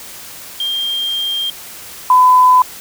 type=tone pair in turn; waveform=sine; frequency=3196 / 1006.7 Hz; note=G7 / B5; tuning=+33 / +33 cents; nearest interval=octave + minor sixth; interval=2000 cents; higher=first; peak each=-16 / -5 dBFS; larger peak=second; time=0.6-1.5 / 2.1-2.62 s; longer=first; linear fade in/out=2 ms; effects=white hiss -33 dBFS RMS until 2.8 s